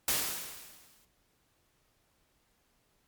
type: noise with exponential decay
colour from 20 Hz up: white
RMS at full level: -27 dBFS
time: 0.08-1.05 s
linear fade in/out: 2 ms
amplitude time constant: 210 ms
effects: pink hiss -72 dBFS RMS until 3.07 s + MP3 96 kbps